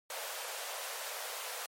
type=high-pass noise; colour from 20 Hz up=pink; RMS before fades=-41 dBFS; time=0.1-1.66 s; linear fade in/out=2 ms; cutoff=480 Hz; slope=48 dB/octave; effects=MP3 64 kbps